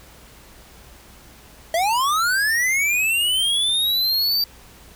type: linear sweep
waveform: square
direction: up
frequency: 635 to 4677 Hz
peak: -18 dBFS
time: 1.74-4.44 s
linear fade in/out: 2 ms
effects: added 60 Hz sine -51 dBFS peak until 4.95 s + pink hiss -47 dBFS RMS until 4.95 s